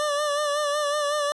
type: tone with vibrato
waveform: 25% pulse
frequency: 587.3 Hz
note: D5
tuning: in tune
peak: -19 dBFS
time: 0-1.32 s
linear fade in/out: 0 ms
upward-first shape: sine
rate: 5.4 Hz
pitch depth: 45 cents each way
effects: resampled to 24000 Hz